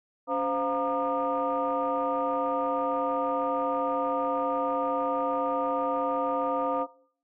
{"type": "tone cluster", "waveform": "sine", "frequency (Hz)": [281.7, 519, 702, 933, 1210], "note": ["C#4", "C5", "F5", "A#5", "D#6"], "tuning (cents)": [28, -14, 9, 1, -49], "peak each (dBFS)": [-33, -29, -32, -31, -31], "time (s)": [0.27, 6.87], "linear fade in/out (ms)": 50, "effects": ["noise-tail reverb RT60 0.6 s tail -21 dB re dry", "tanh soft clip ceiling -17 dBFS"]}